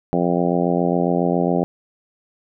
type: harmonic tone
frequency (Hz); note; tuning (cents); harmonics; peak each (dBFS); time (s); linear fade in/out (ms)
87.31; F2; 0; 2 / 3 / 4 / 5 / 6 / 7 / 8 / 9; -21 / -23 / -24 / -25 / -26 / -26 / -27 / -28; 0.13-1.64; 0
effects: none